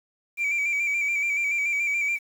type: tone with vibrato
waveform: sine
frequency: 2324 Hz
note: D7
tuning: 19 cents flat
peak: -20 dBFS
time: 0.37-2.19 s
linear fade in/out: 50 ms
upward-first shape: square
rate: 7 Hz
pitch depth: 36 cents each way
effects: tanh soft clip ceiling -21 dBFS + 8-bit